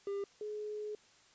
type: tone pair in turn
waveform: triangle / sine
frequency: 399.6 / 422.3 Hz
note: G4 / G#4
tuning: +33 / +29 cents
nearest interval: minor second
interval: 96 cents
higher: second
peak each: -33 / -38 dBFS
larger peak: first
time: 0.07-0.24 / 0.41-0.95 s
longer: second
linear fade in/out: 2 ms
effects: white hiss -64 dBFS RMS until 1.34 s + resampled to 16000 Hz